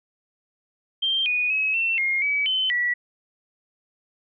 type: tone with pitch steps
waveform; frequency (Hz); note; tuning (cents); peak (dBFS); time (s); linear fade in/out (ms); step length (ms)
sine; 3162 / 2470 / 2561 / 2696 / 2136 / 2282 / 3057 / 1944; G7 / D#7 / D#7 / E7 / C7 / C#7 / G7 / B6; +14 / -13 / +49 / +38 / +35 / +50 / -44 / -28; -20; 1.02-2.94; 10; 240
effects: none